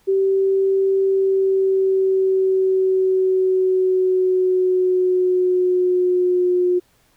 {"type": "tone with pitch glide", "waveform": "sine", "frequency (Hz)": [386.9, 358.9], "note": ["G4", "F4"], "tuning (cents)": [-23, 47], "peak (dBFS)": -14, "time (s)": [0.07, 6.8], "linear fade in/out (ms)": 20, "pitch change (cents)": -130, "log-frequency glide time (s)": [1.03, 6.69], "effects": ["pink hiss -59 dBFS RMS until 7.16 s"]}